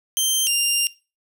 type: tone pair in turn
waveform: 15% pulse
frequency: 3136 / 2794 Hz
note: G7 / F7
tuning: 0 / 0 cents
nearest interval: major second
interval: 200 cents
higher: first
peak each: -11 dBFS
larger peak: neither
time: 0.17-0.47 / 0.47-0.87 s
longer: second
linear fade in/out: 0 ms
effects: noise-tail reverb RT60 0.3 s tail -20 dB re dry